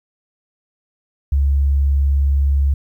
sine tone, 69.7 Hz, C#2, 10 cents sharp, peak -12 dBFS, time 1.32-2.74 s, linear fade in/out 5 ms, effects 9-bit

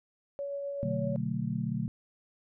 sine tone with tremolo, 563 Hz, C#5, 27 cents sharp, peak -32 dBFS, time 0.39-1.16 s, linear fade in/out 0 ms, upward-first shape triangle, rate 7.9 Hz, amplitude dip 25%
sine chord, B minor seventh, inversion none, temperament just, 123.47 / 148.16 / 185.21 / 222.2 Hz, B2 / D3 / F#3 / A3, 0 / +16 / +2 / +17 cents, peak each -35 dBFS, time 0.83-1.88 s, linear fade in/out 0 ms
effects none

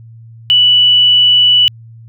sine tone, 2960 Hz, F#7, in tune, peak -5 dBFS, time 0.5-1.68 s, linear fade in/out 0 ms, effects added 114 Hz sine -33 dBFS peak until 2.08 s

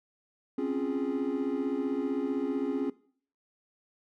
triangle chord, Db major seventh, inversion third, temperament equal, 261.6 / 277.2 / 349.2 / 415.3 Hz, C4 / Db4 / F4 / Ab4, 0 / 0 / 0 / 0 cents, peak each -31 / -29 / -34 / -32 dBFS, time 0.58-2.9 s, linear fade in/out 5 ms, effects noise-tail reverb RT60 0.5 s tail -20 dB re dry + tanh soft clip ceiling -19 dBFS

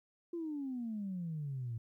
sine exponential sweep, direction down, 349.2 to 111.7 Hz, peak -36 dBFS, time 0.33-1.78 s, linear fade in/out 5 ms, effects tanh soft clip ceiling -32 dBFS + 13-bit

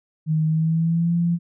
sine tone with pitch glide, 156.8 to 170.99 Hz, D#3 to F3, +14 to -36 cents, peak -17 dBFS, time 0.26-1.39 s, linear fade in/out 50 ms, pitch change +150 cents, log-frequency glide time 0.46-1.14 s, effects none

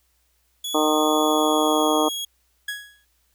sawtooth tone with pitch glide, 3388 to 3314 Hz, G#7 to G#7, +34 to -4 cents, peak -24 dBFS, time 0.64-2.25 s, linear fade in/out 5 ms, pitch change -38 cents, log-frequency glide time 1.22-1.99 s
harmonic tone, 153.6 Hz, D#3, 22 cents flat, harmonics 2 / 3 / 4 / 5 / 6 / 7 / 8, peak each -22 / -24 / -25 / -26 / -27 / -27 / -28 dBFS, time 0.74-2.09 s, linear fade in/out 10 ms
30% pulse tone with exponential decay, 1667 Hz, G#6, 6 cents sharp, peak -22 dBFS, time 2.68-3.05 s, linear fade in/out 5 ms, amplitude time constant 79 ms
effects added 60 Hz sine -67 dBFS peak until 3.34 s + white hiss -67 dBFS RMS until 3.34 s

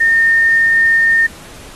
sine tone with quantisation, 1823 Hz, A#6, 39 cents flat, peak -8 dBFS, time 0-1.27 s, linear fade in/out 10 ms, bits 6, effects pink hiss -37 dBFS RMS until 1.75 s + AAC 32 kbps

